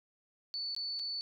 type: tone with dropouts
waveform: sine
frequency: 4477 Hz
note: C#8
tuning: 16 cents sharp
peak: -35 dBFS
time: 0.54-1.21 s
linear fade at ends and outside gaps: 0 ms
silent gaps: 0.749-0.764 / 0.992-0.996 s
effects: none